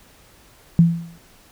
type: tone with exponential decay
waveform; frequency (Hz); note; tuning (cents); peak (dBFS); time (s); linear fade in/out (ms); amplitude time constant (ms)
sine; 168.3; E3; +36; -6; 0.79-1.18; 0; 84
effects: pink hiss -51 dBFS RMS until 1.51 s